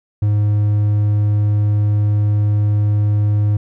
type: tone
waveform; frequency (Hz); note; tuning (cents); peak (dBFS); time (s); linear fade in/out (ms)
triangle; 104.2; G#2; +6; -10; 0.22-3.57; 5
effects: none